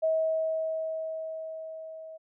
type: tone with level ramp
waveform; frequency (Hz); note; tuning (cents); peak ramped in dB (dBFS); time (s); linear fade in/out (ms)
sine; 640; D#5; +49; -22 to -41; 0.02-2.18; 20
effects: none